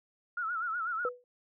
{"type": "tone with vibrato", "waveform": "sine", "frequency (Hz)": 1373, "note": "F6", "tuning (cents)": -30, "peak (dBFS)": -31, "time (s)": [0.37, 1.09], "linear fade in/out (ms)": 5, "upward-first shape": "sine", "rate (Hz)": 8.1, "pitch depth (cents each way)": 110}
{"type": "tone with exponential decay", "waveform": "sine", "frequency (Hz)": 492.8, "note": "B4", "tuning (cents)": -4, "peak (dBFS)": -27, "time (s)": [1.05, 1.24], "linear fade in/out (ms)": 1, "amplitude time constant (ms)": 40}
{"effects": []}